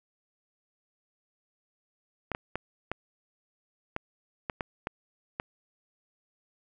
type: clicks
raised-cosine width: 0.5 ms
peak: -16 dBFS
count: 9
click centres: 2.317 / 2.349 / 2.556 / 2.916 / 3.964 / 4.498 / 4.608 / 4.871 / 5.399 s
effects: none